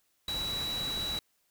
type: tone in noise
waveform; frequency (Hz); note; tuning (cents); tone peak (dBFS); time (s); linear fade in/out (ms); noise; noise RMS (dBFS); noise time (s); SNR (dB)
sine; 3915; B7; -16; -32; 0.28-1.19; 2; pink; -40; 0.28-1.19; +5
effects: white hiss -73 dBFS RMS until 1.5 s